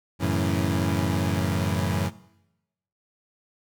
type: chord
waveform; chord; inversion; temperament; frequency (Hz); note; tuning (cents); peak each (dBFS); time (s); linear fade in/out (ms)
25% pulse; F# minor seventh; none; equal; 92.5 / 110 / 138.59 / 164.81; F#2 / A2 / C#3 / E3; 0 / 0 / 0 / 0; -22 / -26 / -27 / -26; 0.19-2.11; 50
effects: noise-tail reverb RT60 0.9 s tail -19 dB re dry